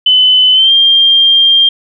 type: tone with pitch glide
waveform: sine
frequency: 3022 to 3194 Hz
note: F#7 to G7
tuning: +36 to +32 cents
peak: -4 dBFS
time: 0.06-1.69 s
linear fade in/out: 5 ms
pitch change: +96 cents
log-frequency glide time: 0.53-0.72 s
effects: none